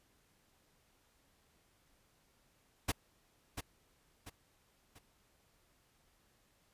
pink noise with echo, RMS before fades -33 dBFS, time 2.88-2.92 s, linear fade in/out 10 ms, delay 690 ms, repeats 3, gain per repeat -8 dB, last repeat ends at 4.99 s, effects pink hiss -72 dBFS RMS until 6.73 s + resampled to 32000 Hz

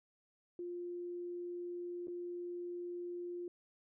sine tone with dropouts, 351.1 Hz, F4, 9 cents sharp, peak -40 dBFS, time 0.59-3.48 s, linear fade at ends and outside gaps 2 ms, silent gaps 2.072-2.081 s, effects none

